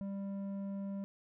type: tone with low-pass filter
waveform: square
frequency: 197.4 Hz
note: G3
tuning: 12 cents sharp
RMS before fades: -40 dBFS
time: 0.01-1.04 s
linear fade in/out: 0 ms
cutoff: 560 Hz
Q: 0.74
effects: none